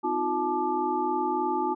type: tone cluster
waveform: sine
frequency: 256.5 / 315.6 / 358.8 / 867 / 1189 Hz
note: C4 / D#4 / F4 / A5 / D6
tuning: -34 / +25 / +47 / -26 / +21 cents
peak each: -35 / -33 / -30 / -27 / -34 dBFS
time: 0.03-1.75 s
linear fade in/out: 20 ms
effects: none